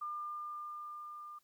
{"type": "tone with level ramp", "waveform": "sine", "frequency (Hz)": 1201, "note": "D6", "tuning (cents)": 38, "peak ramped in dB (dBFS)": [-37, -46], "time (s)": [0.01, 1.39], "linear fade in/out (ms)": 10, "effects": ["white hiss -75 dBFS RMS until 1.43 s"]}